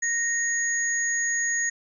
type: tone pair together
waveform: sine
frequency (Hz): 1862 / 6685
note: A#6 / G#8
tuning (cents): -2 / +10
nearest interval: octave + minor seventh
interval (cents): 2212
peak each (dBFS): -25 / -26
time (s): 0.02-1.7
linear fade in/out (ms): 10
effects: none